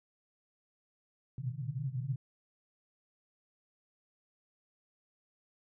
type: band-pass noise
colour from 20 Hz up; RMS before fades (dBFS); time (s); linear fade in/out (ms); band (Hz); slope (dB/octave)
pink; -37; 1.38-2.16; 2; 120 to 150; 96
effects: none